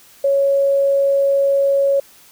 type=tone; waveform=sine; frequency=554.4 Hz; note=C#5; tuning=in tune; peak=-12 dBFS; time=0.24-2 s; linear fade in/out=5 ms; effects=white hiss -47 dBFS RMS until 2.31 s